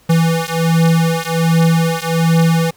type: beating tone pair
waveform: square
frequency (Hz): 164.3 / 165.6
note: E3 / E3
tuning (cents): -5 / +8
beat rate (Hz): 1.3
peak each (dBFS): -15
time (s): 0.09-2.71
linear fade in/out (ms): 10
effects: pink hiss -51 dBFS RMS until 2.76 s